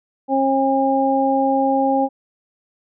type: harmonic tone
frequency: 270 Hz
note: C#4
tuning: 45 cents flat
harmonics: 1 / 2 / 3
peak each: -19 / -20 / -18 dBFS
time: 0.28-2.09 s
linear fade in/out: 50 ms
effects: none